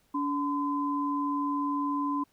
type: tone pair together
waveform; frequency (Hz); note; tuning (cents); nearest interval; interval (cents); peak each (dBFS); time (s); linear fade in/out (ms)
sine; 286.2 / 1020; D4 / C6; -45 / -44; octave + minor seventh; 2201; -29 / -30; 0.14-2.24; 10
effects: pink hiss -68 dBFS RMS until 2.32 s